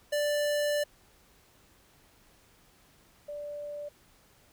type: tone pair in turn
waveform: square / sine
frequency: 588 / 585.9 Hz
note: D5 / D5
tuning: +2 / -4 cents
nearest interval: unison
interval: 6 cents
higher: first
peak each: -27 / -36 dBFS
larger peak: first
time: 0.12-0.84 / 3.28-3.89 s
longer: first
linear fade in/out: 10 ms
effects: pink hiss -62 dBFS RMS until 4.52 s